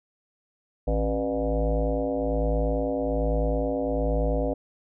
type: tone with frequency modulation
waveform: sine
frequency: 273.1 Hz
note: C#4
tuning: 26 cents flat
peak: -22 dBFS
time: 0.87-4.54 s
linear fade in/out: 10 ms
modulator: 109 Hz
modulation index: 3.5
effects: none